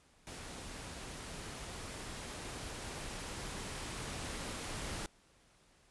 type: noise with level ramp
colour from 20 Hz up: pink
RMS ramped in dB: -47 to -41 dBFS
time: 0.27-5.06 s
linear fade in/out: 0 ms
effects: pink hiss -67 dBFS RMS until 5.9 s + resampled to 24000 Hz